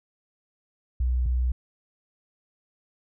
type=tone pair in turn; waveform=sine; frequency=62.1 / 62.1 Hz; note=B1 / B1; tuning=+10 / +10 cents; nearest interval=unison; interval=0 cents; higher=neither; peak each=-21 dBFS; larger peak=neither; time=1-1.26 / 1.26-1.52 s; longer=neither; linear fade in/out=5 ms; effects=none